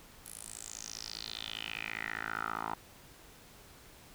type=tone with band-pass filter sweep; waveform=10% pulse; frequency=55 Hz; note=A1; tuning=in tune; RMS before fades=-41 dBFS; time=0.26-2.74 s; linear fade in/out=0 ms; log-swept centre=11000 to 1000 Hz; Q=5; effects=pink hiss -56 dBFS RMS until 4.14 s